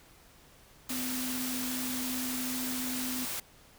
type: tone in noise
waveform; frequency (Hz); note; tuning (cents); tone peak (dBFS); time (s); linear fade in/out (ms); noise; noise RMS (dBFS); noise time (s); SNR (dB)
sine; 253.7; B3; +47; -35; 0.9-3.25; 5; white; -36; 0.89-3.4; -2
effects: pink hiss -58 dBFS RMS until 3.78 s